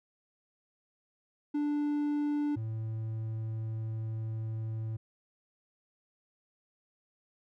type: tone pair in turn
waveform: triangle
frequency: 293.7 / 110.94 Hz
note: D4 / A2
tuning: 0 / +15 cents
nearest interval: octave + perfect fourth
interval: 1685 cents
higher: first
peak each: -26 / -31 dBFS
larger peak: first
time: 1.54-2.56 / 2.56-4.97 s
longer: second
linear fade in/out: 10 ms
effects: none